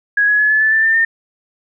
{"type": "tone with pitch steps", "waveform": "sine", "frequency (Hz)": [1661.2, 1682.4, 1704, 1725.8, 1747.8, 1770.2, 1792.8, 1815.7], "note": ["G#6", "G#6", "G#6", "A6", "A6", "A6", "A6", "A#6"], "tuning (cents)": [0, 22, 44, -34, -12, 10, 32, -46], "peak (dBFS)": -10, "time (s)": [0.17, 1.05], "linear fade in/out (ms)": 5, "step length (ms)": 110, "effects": []}